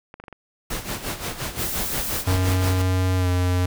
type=clicks; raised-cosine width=0.5 ms; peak=-24 dBFS; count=5; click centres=0.141 / 0.2 / 0.239 / 0.282 / 0.327 s
type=noise with tremolo; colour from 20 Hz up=pink; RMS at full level=-27 dBFS; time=0.7-2.82 s; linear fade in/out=5 ms; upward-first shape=sine; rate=5.7 Hz; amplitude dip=70%
type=noise; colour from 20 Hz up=blue; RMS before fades=-28 dBFS; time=1.56-2.25 s; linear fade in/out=50 ms
type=tone with pitch glide; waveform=square; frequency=92.5 to 90.18 Hz; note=F#2 to F#2; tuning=0 to -44 cents; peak=-19 dBFS; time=2.27-3.66 s; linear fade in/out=5 ms; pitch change=-44 cents; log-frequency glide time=3.17-3.28 s
effects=none